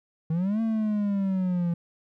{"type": "linear two-way sweep", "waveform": "triangle", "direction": "up then down", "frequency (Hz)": [155.56, 226.9, 168.9], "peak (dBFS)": -21, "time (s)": [0.3, 1.74], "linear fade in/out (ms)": 5, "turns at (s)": 0.61, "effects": []}